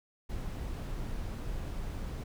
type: noise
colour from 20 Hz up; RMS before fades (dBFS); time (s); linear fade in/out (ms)
brown; -37; 0.29-2.24; 10
effects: none